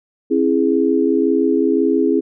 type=chord; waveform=sine; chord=C augmented; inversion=none; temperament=equal with one note detuned; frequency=267.7 / 329.6 / 415.3 Hz; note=C4 / E4 / G#4; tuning=+40 / 0 / 0 cents; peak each=-17 dBFS; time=0.3-2.21 s; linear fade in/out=20 ms; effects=none